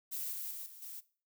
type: noise with level steps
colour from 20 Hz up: violet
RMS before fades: -39 / -41 / -44 / -53 / -46 dBFS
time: 0.11-1.01 s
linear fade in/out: 20 ms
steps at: 0.32 / 0.51 / 0.66 / 0.82 s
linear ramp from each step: 2 ms
effects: noise-tail reverb RT60 0.4 s tail -19 dB re dry